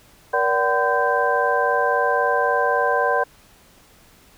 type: tone cluster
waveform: sine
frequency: 474.3 / 578 / 757 / 1017 / 1566 Hz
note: A#4 / D5 / F#5 / C6 / G6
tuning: +30 / -28 / +39 / -50 / -2 cents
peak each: -23 dBFS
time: 0.33-3.24 s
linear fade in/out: 10 ms
effects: pink hiss -52 dBFS RMS until 4.37 s